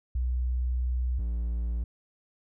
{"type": "tone pair in turn", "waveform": ["sine", "triangle"], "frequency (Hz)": [62, 58.28], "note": ["B1", "A#1"], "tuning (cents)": [7, 0], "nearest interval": "minor second", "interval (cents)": 107, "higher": "first", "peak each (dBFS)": -25, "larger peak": "neither", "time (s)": [[0.15, 1.19], [1.19, 1.84]], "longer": "first", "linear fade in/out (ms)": 5, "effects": []}